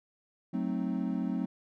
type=chord; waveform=triangle; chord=F# diminished seventh; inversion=none; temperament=equal; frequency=185 / 220 / 261.6 / 311.1 Hz; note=F#3 / A3 / C4 / Eb4; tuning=0 / 0 / 0 / 0 cents; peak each=-32 / -33 / -32 / -37 dBFS; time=0.53-1.46 s; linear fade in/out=10 ms; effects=none